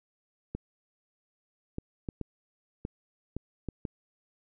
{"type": "clicks", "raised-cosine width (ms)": 3, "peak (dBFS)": -21, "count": 8, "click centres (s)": [0.55, 1.784, 2.088, 2.213, 2.851, 3.366, 3.687, 3.852], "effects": []}